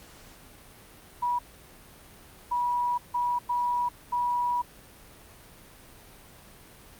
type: tone bursts at uneven times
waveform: sine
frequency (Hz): 971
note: B5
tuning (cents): -30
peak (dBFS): -24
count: 5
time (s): 1.22-1.39 / 2.51-2.98 / 3.14-3.39 / 3.49-3.89 / 4.12-4.62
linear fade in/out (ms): 10
effects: pink hiss -51 dBFS RMS until 6.99 s + Opus 48 kbps